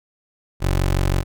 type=tone; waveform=20% pulse; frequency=46.31 Hz; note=F#1; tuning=2 cents sharp; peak=-12 dBFS; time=0.6-1.24 s; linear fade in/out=50 ms; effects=none